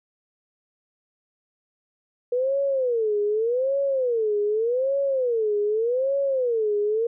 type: tone with vibrato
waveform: sine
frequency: 479.4 Hz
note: A#4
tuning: 48 cents sharp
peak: -20 dBFS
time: 2.32-7.07 s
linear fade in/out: 5 ms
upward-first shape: sine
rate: 0.84 Hz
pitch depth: 260 cents each way
effects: none

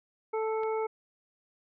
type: harmonic tone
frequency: 440 Hz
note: A4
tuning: in tune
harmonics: 1 / 2 / 3 / 5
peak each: -29 / -35 / -41 / -45 dBFS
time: 0.33-0.87 s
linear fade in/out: 10 ms
type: click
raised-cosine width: 0.3 ms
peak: -32 dBFS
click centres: 0.634 s
effects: none

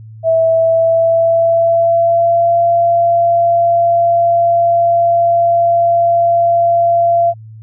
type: tone with pitch glide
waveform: sine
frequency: 654 to 683.7 Hz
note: E5 to F5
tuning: -14 to -37 cents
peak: -8 dBFS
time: 0.23-7.34 s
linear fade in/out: 50 ms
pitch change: +77 cents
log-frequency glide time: 0.46-2.59 s
effects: added 110 Hz sine -31 dBFS peak until 7.62 s

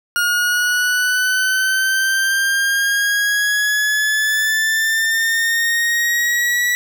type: exponential sweep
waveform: 40% pulse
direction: up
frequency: 1427 to 1947 Hz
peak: -14 dBFS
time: 0.16-6.75 s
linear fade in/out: 0 ms
effects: none

